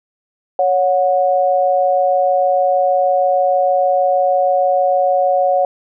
sine tone pair together, 557 / 730.6 Hz, C#5 / F#5, +8 / -22 cents, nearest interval perfect fourth, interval 470 cents, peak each -14 dBFS, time 0.59-5.65 s, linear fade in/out 2 ms, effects none

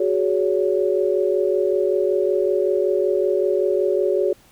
sine chord, F# suspended second, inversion none, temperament equal with one note detuned, 370 / 415.3 / 564.1 Hz, F#4 / G#4 / C#5, 0 / 0 / +30 cents, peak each -20 / -21 / -22 dBFS, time 0-4.33 s, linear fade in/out 5 ms, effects pink hiss -53 dBFS RMS until 4.51 s

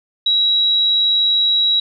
sine tone, 3873 Hz, B7, 35 cents flat, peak -12 dBFS, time 0.26-1.8 s, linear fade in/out 5 ms, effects none

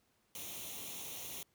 white noise with comb filter, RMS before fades -45 dBFS, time 0.35-1.43 s, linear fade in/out 2 ms, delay 0.31 ms, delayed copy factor +0.7, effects pink hiss -75 dBFS RMS until 1.54 s + high-pass 60 Hz 12 dB/octave

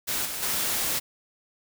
white noise with level steps, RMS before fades -28 / -33 / -27 dBFS, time 0.07-1 s, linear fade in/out 20 ms, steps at 0.25 / 0.42 s, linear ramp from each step 10 ms, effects none

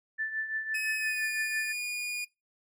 sine tone with tremolo, 1761 Hz, A6, 1 cent sharp, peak -28 dBFS, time 0.18-1.73 s, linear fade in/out 20 ms, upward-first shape triangle, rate 5.9 Hz, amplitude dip 70%
40% pulse tone with pitch glide, 2546 to 2442 Hz, D#7 to D#7, +39 to -33 cents, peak -31 dBFS, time 0.74-2.25 s, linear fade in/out 10 ms, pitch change -72 cents, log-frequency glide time 0.97-1.27 s
effects noise-tail reverb RT60 0.2 s tail -20 dB re dry

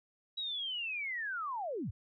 sine linear sweep, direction down, 3900 to 64.1 Hz, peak -35 dBFS, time 0.37-1.91 s, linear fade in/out 10 ms, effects none

